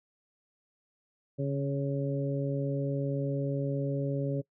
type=harmonic tone with a mistuned harmonic; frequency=139.1 Hz; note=C#3; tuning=6 cents sharp; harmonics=1 / 2 / 3 / 4; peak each=-30 / -35 / -37 / -36 dBFS; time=1.38-4.42 s; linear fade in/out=20 ms; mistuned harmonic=1; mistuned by=+22 cents; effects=noise-tail reverb RT60 0.1 s tail -22 dB re dry